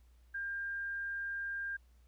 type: tone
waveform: sine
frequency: 1600 Hz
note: G6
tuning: 35 cents sharp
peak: -36 dBFS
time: 0.34-1.77 s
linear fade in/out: 10 ms
effects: added 60 Hz sine -60 dBFS peak until 2.07 s + pink hiss -75 dBFS RMS until 2.07 s